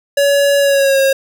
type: tone with pitch glide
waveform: square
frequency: 565 to 541 Hz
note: C#5 to C#5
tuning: +33 to -42 cents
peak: -10 dBFS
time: 0.17-1.13 s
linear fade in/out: 5 ms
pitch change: -75 cents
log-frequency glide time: 0.59-1 s
effects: none